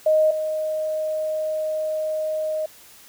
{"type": "tone pair in turn", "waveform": "sine", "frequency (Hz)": [622.3, 622.3], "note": ["D#5", "D#5"], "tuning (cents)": [0, 0], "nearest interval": "unison", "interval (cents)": 0, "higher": "neither", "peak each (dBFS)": [-14, -22], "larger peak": "first", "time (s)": [[0.06, 0.31], [0.31, 2.66]], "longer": "second", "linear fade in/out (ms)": 5, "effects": ["white hiss -48 dBFS RMS until 3.08 s"]}